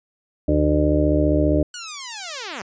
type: harmonic tone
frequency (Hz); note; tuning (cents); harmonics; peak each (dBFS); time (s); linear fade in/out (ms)
75; D2; +37; 1 / 2 / 4 / 5 / 6 / 7 / 8; -21 / -25 / -19 / -26 / -29 / -30 / -22; 0.48-1.63; 5
type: linear sweep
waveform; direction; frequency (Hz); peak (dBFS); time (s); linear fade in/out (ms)
5% pulse; down; 1480 to 174.61; -18; 1.74-2.62; 2
effects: resampled to 16000 Hz